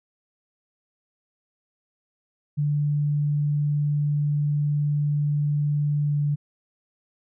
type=tone with pitch glide; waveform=sine; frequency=146.83 to 145.98 Hz; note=D3 to D3; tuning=0 to -10 cents; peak=-20 dBFS; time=2.57-6.36 s; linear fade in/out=20 ms; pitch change=-10 cents; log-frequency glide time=6.06-6.14 s; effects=none